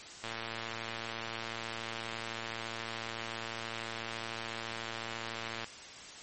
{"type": "click train", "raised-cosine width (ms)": 0.3, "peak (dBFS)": -22, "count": 617, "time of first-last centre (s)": [0.24, 5.644], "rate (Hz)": 114, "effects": ["white hiss -48 dBFS RMS until 6.22 s", "MP3 32 kbps"]}